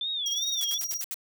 sine tone with vibrato, 3500 Hz, A7, 10 cents flat, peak -28 dBFS, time 0.01-0.78 s, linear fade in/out 2 ms, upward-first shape sine, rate 2.6 Hz, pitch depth 130 cents each way
45% pulse tone with tremolo, 5710 Hz, F8, 37 cents sharp, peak -28 dBFS, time 0.26-1.01 s, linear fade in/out 2 ms, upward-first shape sine, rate 19 Hz, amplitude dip 75%
blue noise bursts, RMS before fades -33 dBFS, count 6, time 0.61-1.142 s, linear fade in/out 0 ms, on 32 ms, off 68 ms
effects none

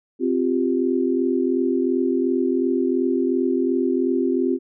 sine chord, C suspended fourth, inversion none, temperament equal, 261.6 / 349.2 / 392 Hz, C4 / F4 / G4, 0 / 0 / 0 cents, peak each -21 / -22 / -24 dBFS, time 0.19-4.59 s, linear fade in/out 50 ms, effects none

